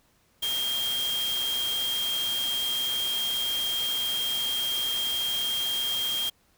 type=tone in noise; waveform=sine; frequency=3214 Hz; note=G7; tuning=43 cents sharp; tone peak=-26 dBFS; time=0.42-6.3 s; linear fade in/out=10 ms; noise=white; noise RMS=-35 dBFS; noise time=0.42-6.3 s; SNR=+6 dB; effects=pink hiss -65 dBFS RMS until 6.57 s